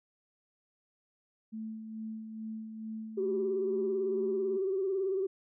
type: tone with tremolo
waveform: sine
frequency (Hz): 220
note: A3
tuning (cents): 0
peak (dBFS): -36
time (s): 1.52-4.58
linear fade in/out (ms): 20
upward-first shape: sine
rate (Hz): 2.3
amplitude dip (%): 45
type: tone with vibrato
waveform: sine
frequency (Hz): 383.9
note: G4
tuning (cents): -36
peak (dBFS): -28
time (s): 3.17-5.27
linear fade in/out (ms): 10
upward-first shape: sine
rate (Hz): 18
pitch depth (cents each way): 62
effects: tanh soft clip ceiling -21 dBFS